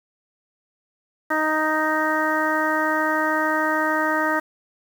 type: harmonic tone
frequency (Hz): 311.1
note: D#4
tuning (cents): 0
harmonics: 1 / 2 / 3 / 4 / 5 / 6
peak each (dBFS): -26 / -26 / -26 / -26 / -26 / -26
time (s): 1.3-4.4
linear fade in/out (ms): 10
effects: 7-bit